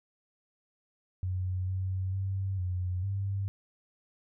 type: tone with pitch steps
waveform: sine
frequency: 92.2 / 94 / 96.4 / 90.8 / 98.4 Hz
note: F#2 / F#2 / G2 / F#2 / G2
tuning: -6 / +28 / -28 / -32 / +7 cents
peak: -29 dBFS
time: 1.23-3.48 s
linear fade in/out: 0 ms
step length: 450 ms
effects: none